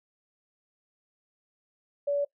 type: tone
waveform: sine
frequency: 572 Hz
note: D5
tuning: 46 cents flat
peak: -24 dBFS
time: 2.07-2.25 s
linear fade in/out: 10 ms
effects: noise-tail reverb RT60 0.1 s tail -21 dB re dry